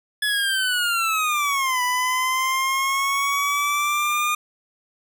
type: linear two-way sweep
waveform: 25% pulse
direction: down then up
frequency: 1708 to 987.8 to 1218 Hz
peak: -16 dBFS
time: 0.22-4.35 s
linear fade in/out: 5 ms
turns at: 1.82 s
effects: none